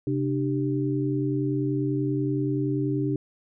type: tone cluster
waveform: sine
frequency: 132.7 / 298.9 / 389.3 Hz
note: C3 / D4 / G4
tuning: +25 / +31 / -12 cents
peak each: -27 / -26 / -30 dBFS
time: 0.07-3.16 s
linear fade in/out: 2 ms
effects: none